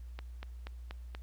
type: click train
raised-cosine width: 0.3 ms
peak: -27 dBFS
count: 5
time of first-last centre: 0.19-1.149 s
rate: 4.17 Hz
effects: added 60 Hz sine -43 dBFS peak until 1.22 s + pink hiss -69 dBFS RMS until 1.22 s